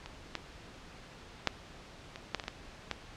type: clicks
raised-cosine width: 0.2 ms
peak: -25 / -16 / -8 / -24 / -12 / -19 / -26 / -17 / -15 dBFS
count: 9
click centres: 0.06 / 0.353 / 1.473 / 2.159 / 2.347 / 2.398 / 2.439 / 2.481 / 2.913 s
effects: pink hiss -51 dBFS RMS until 3.16 s + low-pass 5000 Hz 12 dB/octave